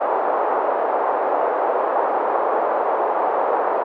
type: band-pass noise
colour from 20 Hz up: white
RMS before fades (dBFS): -20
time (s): 0-3.84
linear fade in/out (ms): 20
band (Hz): 440 to 940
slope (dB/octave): 24
effects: none